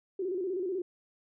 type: tone with vibrato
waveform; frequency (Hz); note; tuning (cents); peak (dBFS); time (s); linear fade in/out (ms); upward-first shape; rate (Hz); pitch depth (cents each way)
sine; 370; F#4; 0; -30; 0.19-0.82; 5; square; 16; 83
effects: none